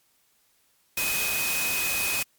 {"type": "tone in noise", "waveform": "sine", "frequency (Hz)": 2513, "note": "D#7", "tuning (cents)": 17, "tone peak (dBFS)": -28, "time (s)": [0.97, 2.23], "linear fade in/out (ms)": 5, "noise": "white", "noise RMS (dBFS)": -28, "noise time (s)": [0.97, 2.23], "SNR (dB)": -3, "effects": ["white hiss -66 dBFS RMS until 2.38 s", "MP3 96 kbps"]}